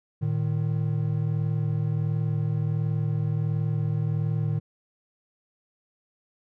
triangle tone pair together, 112.09 / 153.5 Hz, A2 / D#3, +33 / -23 cents, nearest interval perfect fourth, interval 544 cents, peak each -24 / -24 dBFS, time 0.21-4.6 s, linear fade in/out 20 ms, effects none

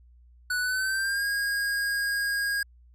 square tone with pitch glide, 1480 to 1632.7 Hz, F#6 to G#6, 0 to -30 cents, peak -26 dBFS, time 0.5-2.63 s, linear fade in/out 5 ms, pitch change +170 cents, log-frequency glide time 0.6-1.26 s, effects added 60 Hz sine -52 dBFS peak until 2.94 s + resampled to 32000 Hz

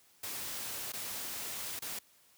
white noise with dropouts, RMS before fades -40 dBFS, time 0.23-1.99 s, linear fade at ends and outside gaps 5 ms, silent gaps 0.922-0.934 / 1.792-1.82 s, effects white hiss -65 dBFS RMS until 2.37 s + high-pass 60 Hz 12 dB/octave

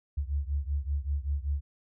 sine beating tone pair, 69.3 / 74.5 Hz, C#2 / D2, 0 / +25 cents, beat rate 5.2 Hz, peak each -30 / -32 dBFS, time 0.17-1.61 s, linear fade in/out 10 ms, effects none

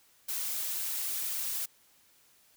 blue noise with flanger, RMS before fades -34 dBFS, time 0.28-1.66 s, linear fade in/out 10 ms, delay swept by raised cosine 1.3 to 4.2 ms, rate 3.7 Hz, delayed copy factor +0.5, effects white hiss -64 dBFS RMS until 2.56 s

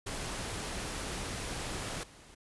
pink noise with level steps, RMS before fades -38 / -55 dBFS, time 0.06-2.35 s, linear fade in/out 10 ms, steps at 2.03 s, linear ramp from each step 5 ms, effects resampled to 24000 Hz

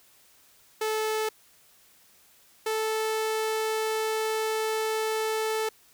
sawtooth tone pair in turn, 435.1 / 438.4 Hz, A4 / A4, -19 / -6 cents, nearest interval unison, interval 13 cents, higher second, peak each -22 / -22 dBFS, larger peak neither, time 0.81-1.29 / 2.66-5.69 s, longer second, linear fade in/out 5 ms, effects white hiss -59 dBFS RMS until 5.93 s

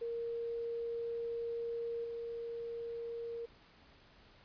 sine tone with level steps, 466.2 Hz, A#4, in tune, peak -36 / -39 dBFS, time 0.01-3.46 s, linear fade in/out 10 ms, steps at 2.04 s, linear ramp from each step 5 ms, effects pink hiss -62 dBFS RMS until 4.44 s + resampled to 11025 Hz

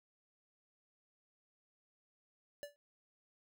square tone with exponential decay, 580 Hz, D5, 22 cents flat, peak -40 dBFS, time 2.63-2.76 s, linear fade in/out 0 ms, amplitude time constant 28 ms, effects none

